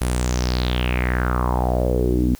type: tone with low-pass filter sweep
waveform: sawtooth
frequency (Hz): 61.74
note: B1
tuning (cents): 0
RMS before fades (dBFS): -20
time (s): 0.01-2.35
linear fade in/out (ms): 0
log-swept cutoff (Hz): 11000 to 250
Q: 5.1
effects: white hiss -48 dBFS RMS until 2.39 s